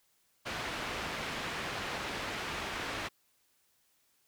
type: low-pass noise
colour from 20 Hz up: white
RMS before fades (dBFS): -38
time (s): 0.45-3.09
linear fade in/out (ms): 20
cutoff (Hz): 2500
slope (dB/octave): 12
effects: white hiss -72 dBFS RMS until 4.27 s